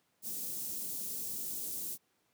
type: band-stop noise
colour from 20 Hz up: white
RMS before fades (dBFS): -39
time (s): 0.22-1.98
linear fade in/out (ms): 50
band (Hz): 310 to 7500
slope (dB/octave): 12
effects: pink hiss -75 dBFS RMS until 2.33 s + high-pass 150 Hz 12 dB/octave